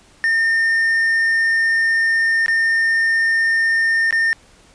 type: tone with dropouts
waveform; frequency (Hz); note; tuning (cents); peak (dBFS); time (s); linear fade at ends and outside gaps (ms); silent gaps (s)
triangle; 1816; A#6; -46; -12; 0.24-4.33; 0; 2.461-2.482 / 4.108-4.126
effects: pink hiss -50 dBFS RMS until 4.74 s + resampled to 22050 Hz